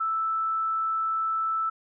sine tone, 1318.5 Hz, E6, in tune, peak -24 dBFS, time 0-1.7 s, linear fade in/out 10 ms, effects none

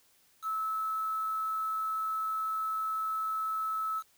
sine tone with quantisation, 1302 Hz, E6, 22 cents flat, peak -30 dBFS, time 0.42-4.03 s, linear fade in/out 50 ms, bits 8, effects white hiss -66 dBFS RMS until 4.17 s

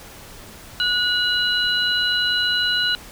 sine tone cluster, 1461 / 2905 / 3988 Hz, F#6 / F#7 / B7, -22 / -32 / +16 cents, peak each -22 dBFS, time 0.8-2.95 s, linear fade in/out 0 ms, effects pink hiss -41 dBFS RMS until 3.11 s

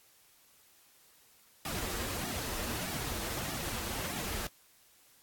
pink noise with flanger, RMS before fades -37 dBFS, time 1.65-4.47 s, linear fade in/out 2 ms, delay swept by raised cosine 1.9 to 7.5 ms, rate 1.6 Hz, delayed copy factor -0.8, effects white hiss -63 dBFS RMS until 5.22 s + AAC 64 kbps

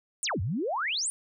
sine exponential two-way sweep, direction down then up, 9850 to 82.41 to 9850 Hz, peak -27 dBFS, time 0.23-1.1 s, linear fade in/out 0 ms, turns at 0.41 s, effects none

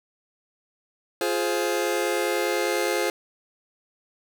sawtooth chord, F minor, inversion none, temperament just, 349.2 / 419.1 / 523.8 Hz, F4 / Ab4 / C5, 0 / +16 / +2 cents, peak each -23 dBFS, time 1.21-3.1 s, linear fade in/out 2 ms, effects none

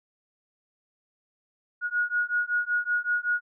sine beating tone pair, 1445 / 1450.3 Hz, F#6 / F#6, -41 / -35 cents, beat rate 5.3 Hz, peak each -27 dBFS, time 1.81-3.41 s, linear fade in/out 50 ms, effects none

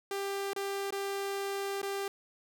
sawtooth tone with dropouts, 395.8 Hz, G4, 17 cents sharp, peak -29 dBFS, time 0.11-2.08 s, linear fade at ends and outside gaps 2 ms, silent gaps 0.533-0.562 / 0.906-0.924 / 1.817-1.829 s, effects none

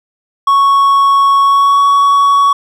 triangle tone with pitch glide, 1108.7 to 1122.2 Hz, C#6 to C#6, 0 to +21 cents, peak -4 dBFS, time 0.47-2.53 s, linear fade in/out 5 ms, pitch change +21 cents, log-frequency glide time 1.42-1.82 s, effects none

